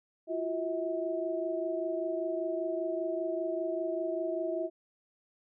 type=tone cluster; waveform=sine; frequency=339.5 / 364.6 / 643 Hz; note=F4 / F#4 / E5; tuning=-49 / -25 / -43 cents; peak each=-35 / -37 / -33 dBFS; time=0.27-4.7 s; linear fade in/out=50 ms; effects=none